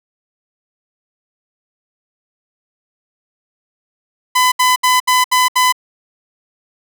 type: tone bursts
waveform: sawtooth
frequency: 1007 Hz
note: B5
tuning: 33 cents sharp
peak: -6 dBFS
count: 6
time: 4.35-5.725 s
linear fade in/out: 10 ms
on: 170 ms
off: 71 ms
effects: none